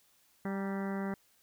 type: harmonic tone with a mistuned harmonic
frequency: 196 Hz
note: G3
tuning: in tune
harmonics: 1 / 2 / 3 / 4 / 5 / 6 / 7 / 8 / 9 / 10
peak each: -34 / -41 / -45 / -46 / -49 / -50 / -50 / -50 / -53 / -50 dBFS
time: 0.45-1.14 s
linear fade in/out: 2 ms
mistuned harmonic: 5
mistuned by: -47 cents
effects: white hiss -68 dBFS RMS until 1.42 s